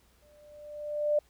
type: tone with exponential growth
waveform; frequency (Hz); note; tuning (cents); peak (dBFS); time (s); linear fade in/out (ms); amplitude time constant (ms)
sine; 594; D5; +20; -21; 0.22-1.19; 5; 210
effects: added 60 Hz sine -66 dBFS peak until 1.29 s + pink hiss -66 dBFS RMS until 1.29 s